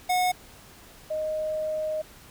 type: tone pair in turn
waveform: square / sine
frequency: 729 / 621.1 Hz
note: F#5 / D#5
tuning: -26 / -3 cents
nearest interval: minor third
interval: 277 cents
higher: first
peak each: -22 / -26 dBFS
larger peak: first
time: 0.09-0.32 / 1.1-2.02 s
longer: second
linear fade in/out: 10 ms
effects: pink hiss -50 dBFS RMS until 2.3 s